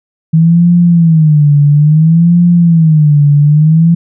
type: tone with vibrato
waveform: sine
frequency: 158.8 Hz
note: D#3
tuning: 36 cents sharp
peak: -3 dBFS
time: 0.33-3.95 s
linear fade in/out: 10 ms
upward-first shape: sine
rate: 0.59 Hz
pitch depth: 160 cents each way
effects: none